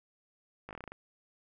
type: slowing click train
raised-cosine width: 0.5 ms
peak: -28 dBFS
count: 9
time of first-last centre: 0.69-0.92 s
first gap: 18 ms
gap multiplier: 1.13
effects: none